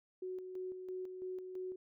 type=tone with tremolo; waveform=sine; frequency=370 Hz; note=F#4; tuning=in tune; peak=-39 dBFS; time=0.22-1.76 s; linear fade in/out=5 ms; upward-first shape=square; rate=3 Hz; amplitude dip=45%; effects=none